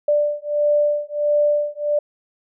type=beating tone pair; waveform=sine; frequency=589 / 590.5 Hz; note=D5 / D5; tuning=+5 / +9 cents; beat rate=1.5 Hz; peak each=-19 dBFS; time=0.08-1.99 s; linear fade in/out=5 ms; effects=none